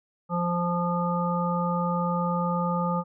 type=harmonic tone; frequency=174.4 Hz; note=F3; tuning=2 cents flat; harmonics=1 / 3 / 5 / 7; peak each=-26 / -31 / -31 / -30 dBFS; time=0.29-3.04 s; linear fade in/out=50 ms; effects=none